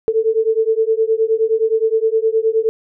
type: beating tone pair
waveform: sine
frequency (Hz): 440 / 449.6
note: A4 / A4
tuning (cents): 0 / +37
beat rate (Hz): 9.6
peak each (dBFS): -16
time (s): 0.08-2.69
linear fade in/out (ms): 0
effects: none